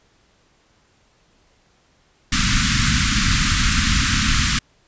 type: band-stop noise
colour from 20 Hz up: pink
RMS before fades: -17 dBFS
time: 2.32-4.59 s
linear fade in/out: 5 ms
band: 260 to 1200 Hz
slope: 48 dB/octave
effects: pink hiss -59 dBFS RMS until 4.87 s + resampled to 16000 Hz